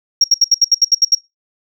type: tone bursts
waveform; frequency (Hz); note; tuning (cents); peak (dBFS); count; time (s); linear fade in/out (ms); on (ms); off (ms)
sine; 5588; F8; 0; -5; 10; 0.21-1.15; 5; 31; 70
effects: noise-tail reverb RT60 0.2 s tail -21 dB re dry + tanh soft clip ceiling -3 dBFS